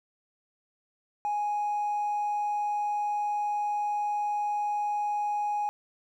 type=tone with hard clipping; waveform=triangle; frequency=830.6 Hz; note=G#5; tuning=in tune; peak=-26 dBFS; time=1.25-5.69 s; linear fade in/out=0 ms; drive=2 dB; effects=none